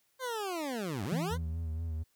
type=linear two-way sweep; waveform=20% pulse; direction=down then up; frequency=531 to 88.6 to 531 Hz; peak=-29 dBFS; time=0.19-1.38 s; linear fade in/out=50 ms; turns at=1.04 s
type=tone with exponential decay; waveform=sine; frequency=165.9 Hz; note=E3; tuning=11 cents sharp; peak=-28 dBFS; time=1.12-2 s; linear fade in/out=5 ms; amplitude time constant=190 ms
type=tone with vibrato; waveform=triangle; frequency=80.9 Hz; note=E2; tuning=32 cents flat; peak=-31 dBFS; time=1.3-2.04 s; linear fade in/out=20 ms; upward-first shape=sine; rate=4.2 Hz; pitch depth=52 cents each way
effects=white hiss -73 dBFS RMS until 2.15 s